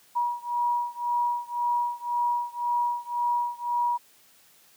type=beating tone pair; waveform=sine; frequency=960 / 961.9 Hz; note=B5 / B5; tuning=-49 / -46 cents; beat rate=1.9 Hz; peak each=-27 / -28 dBFS; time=0.15-3.98 s; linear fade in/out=20 ms; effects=white hiss -58 dBFS RMS until 4.76 s + high-pass 100 Hz 12 dB/octave